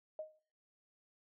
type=tone with exponential decay; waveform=sine; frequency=622.3 Hz; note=D#5; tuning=in tune; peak=-37 dBFS; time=0.19-0.39 s; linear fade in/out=2 ms; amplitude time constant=43 ms; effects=noise-tail reverb RT60 0.4 s tail -17 dB re dry